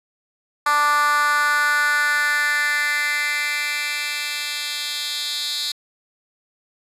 10% pulse tone with high-pass filter sweep, 293.7 Hz, D4, in tune, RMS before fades -21 dBFS, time 0.66-5.72 s, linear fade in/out 5 ms, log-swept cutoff 1100 to 3800 Hz, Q 3.7, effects resampled to 32000 Hz

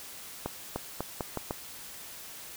accelerating click train, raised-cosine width 1 ms, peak -17 dBFS, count 6, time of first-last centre 0.46-1.509 s, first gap 300 ms, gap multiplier 0.82, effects white hiss -45 dBFS RMS until 2.56 s

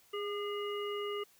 harmonic tone with a mistuned harmonic, 411.7 Hz, G#4, 15 cents flat, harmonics 1 / 3 / 5 / 7, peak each -36 / -42 / -48 / -44 dBFS, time 0.13-1.24 s, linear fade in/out 10 ms, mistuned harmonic 3, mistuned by -32 cents, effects white hiss -65 dBFS RMS until 1.39 s

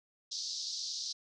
white band-pass noise, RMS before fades -39 dBFS, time 0.31-1.13 s, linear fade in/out 10 ms, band 4000 to 5800 Hz, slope 48 dB/octave, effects none

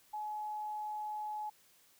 sine tone, 848 Hz, G#5, 36 cents sharp, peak -37 dBFS, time 0.13-1.5 s, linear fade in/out 10 ms, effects white hiss -66 dBFS RMS until 1.99 s

